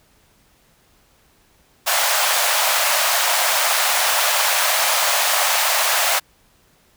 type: high-pass noise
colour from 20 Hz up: pink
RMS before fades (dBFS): -18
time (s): 1.86-6.2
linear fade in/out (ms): 20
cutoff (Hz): 600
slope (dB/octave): 48
effects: pink hiss -57 dBFS RMS until 6.96 s